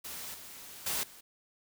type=noise with level steps; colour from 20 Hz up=white; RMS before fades=-42 / -48 / -33 / -53 dBFS; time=0.04-1.21 s; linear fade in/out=10 ms; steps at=0.34 / 0.86 / 1.03 s; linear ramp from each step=5 ms; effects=none